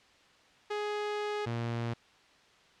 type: tone pair in turn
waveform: sawtooth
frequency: 417.4 / 117.13 Hz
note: G#4 / A#2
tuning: +9 / +9 cents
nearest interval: octave + minor seventh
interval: 2200 cents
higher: first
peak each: -28 dBFS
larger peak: neither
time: 0.7-1.46 / 1.46-1.94 s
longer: first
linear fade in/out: 10 ms
effects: white hiss -61 dBFS RMS until 2.8 s + low-pass 4000 Hz 12 dB/octave